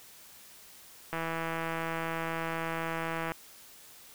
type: click train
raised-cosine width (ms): 0.5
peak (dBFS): -19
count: 360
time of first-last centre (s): 1.13-3.319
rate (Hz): 164
effects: white hiss -53 dBFS RMS until 4.14 s